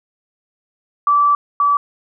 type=tone pair in turn; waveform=sine; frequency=1160 / 1151.3 Hz; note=D6 / D6; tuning=-22 / -35 cents; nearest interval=unison; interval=13 cents; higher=first; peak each=-10 / -11 dBFS; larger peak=first; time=1.07-1.35 / 1.6-1.77 s; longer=first; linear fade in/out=2 ms; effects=none